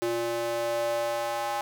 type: tone with high-pass filter sweep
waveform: square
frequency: 117.2 Hz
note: A#2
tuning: 10 cents sharp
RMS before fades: -29 dBFS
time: 0.02-1.61 s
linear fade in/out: 0 ms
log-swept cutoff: 400 to 790 Hz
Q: 3.9
effects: none